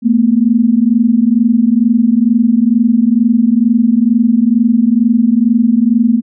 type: tone pair together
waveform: sine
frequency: 221.1 / 243.3 Hz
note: A3 / B3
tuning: +9 / -26 cents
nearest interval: major second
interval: 165 cents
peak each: -10 dBFS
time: 0.02-6.22 s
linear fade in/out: 50 ms
effects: none